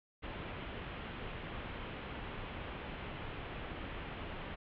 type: low-pass noise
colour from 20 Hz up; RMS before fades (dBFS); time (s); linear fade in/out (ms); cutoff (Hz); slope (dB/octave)
pink; -44; 0.22-4.56; 20; 3300; 48
effects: none